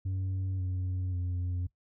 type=tone with pitch steps; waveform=sine; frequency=94.6 / 92.01 / 89.5 Hz; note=F#2 / F#2 / F2; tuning=+39 / -9 / +43 cents; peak=-27 dBFS; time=0.05-1.67 s; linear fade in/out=10 ms; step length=540 ms; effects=noise-tail reverb RT60 0.1 s tail -18 dB re dry + tanh soft clip ceiling -29 dBFS